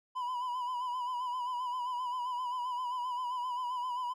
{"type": "tone with vibrato", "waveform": "triangle", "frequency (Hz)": 992, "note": "B5", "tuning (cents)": 7, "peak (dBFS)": -31, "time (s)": [0.15, 4.14], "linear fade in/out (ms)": 20, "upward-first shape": "sine", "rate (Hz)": 7.6, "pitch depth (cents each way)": 55, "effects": []}